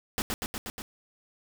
pink noise with echo, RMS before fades -29 dBFS, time 0.18-0.22 s, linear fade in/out 0 ms, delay 120 ms, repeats 5, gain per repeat -2 dB, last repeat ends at 0.82 s, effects none

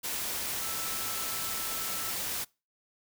sine tone in noise, 1323 Hz, E6, 6 cents sharp, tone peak -43 dBFS, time 0.6-2.12 s, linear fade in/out 20 ms, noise white, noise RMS -34 dBFS, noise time 0.03-2.45 s, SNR -12 dB, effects noise-tail reverb RT60 0.3 s tail -25 dB re dry

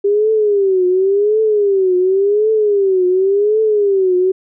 sine tone with vibrato, 398.5 Hz, G4, 28 cents sharp, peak -10 dBFS, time 0.04-4.32 s, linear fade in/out 10 ms, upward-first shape triangle, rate 0.91 Hz, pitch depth 180 cents each way, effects none

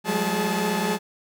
sawtooth tone cluster, 178.6 / 195.8 / 212.2 / 420.4 / 871 Hz, F3 / G3 / G#3 / G#4 / A5, +39 / -2 / +38 / +21 / -18 cents, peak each -25 dBFS, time 0.04-0.99 s, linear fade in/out 50 ms, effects none

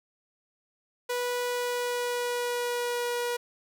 sawtooth tone with pitch glide, 490 to 482.4 Hz, B4 to B4, -14 to -41 cents, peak -24 dBFS, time 1.09-3.37 s, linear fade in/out 10 ms, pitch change -27 cents, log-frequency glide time 1.45-3.09 s, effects none

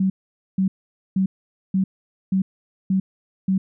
sine tone bursts, 190.3 Hz, F#3, 49 cents sharp, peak -16 dBFS, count 7, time 0-3.58 s, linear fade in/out 5 ms, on 100 ms, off 480 ms, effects none

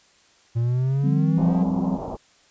triangle exponential sweep, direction up, 114.8 to 182.8 Hz, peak -17 dBFS, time 0.55-1.64 s, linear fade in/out 20 ms
sine chord, F suspended second, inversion none, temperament equal with one note detuned, 176.03 / 196 / 261.6 Hz, F3 / G3 / C4, +14 / 0 / 0 cents, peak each -25 dBFS, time 1.03-1.98 s, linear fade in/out 20 ms
white low-pass noise, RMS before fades -32 dBFS, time 1.37-2.17 s, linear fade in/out 20 ms, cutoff 940 Hz, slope 48 dB/octave
effects white hiss -57 dBFS RMS until 2.5 s + resampled to 16000 Hz

